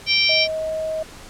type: harmonic tone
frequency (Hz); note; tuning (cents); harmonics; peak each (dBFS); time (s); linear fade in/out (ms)
780; G5; -9; 3 / 4 / 5 / 6 / 7; -19 / -23 / -25 / -26 / -19; 0.06-0.48; 50
type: tone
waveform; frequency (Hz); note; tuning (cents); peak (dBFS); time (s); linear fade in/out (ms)
sine; 633; D#5; +30; -22; 0.29-1.03; 5
effects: pink hiss -41 dBFS RMS until 1.29 s + low-pass 10000 Hz 12 dB/octave